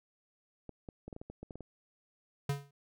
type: clicks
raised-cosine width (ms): 2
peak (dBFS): -31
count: 11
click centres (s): 0.693 / 0.888 / 1.08 / 1.128 / 1.164 / 1.215 / 1.3 / 1.43 / 1.508 / 1.556 / 1.607
type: tone with exponential decay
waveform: square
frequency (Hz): 141.3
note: C#3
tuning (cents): +34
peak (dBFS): -28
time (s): 2.49-2.71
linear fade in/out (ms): 5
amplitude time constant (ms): 47
effects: none